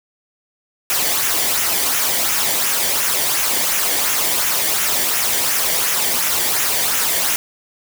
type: noise with flanger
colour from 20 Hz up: white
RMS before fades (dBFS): -18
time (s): 0.9-7.36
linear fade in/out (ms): 0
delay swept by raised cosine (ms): 0.22 to 0.78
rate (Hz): 2.8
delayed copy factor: -0.5
effects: none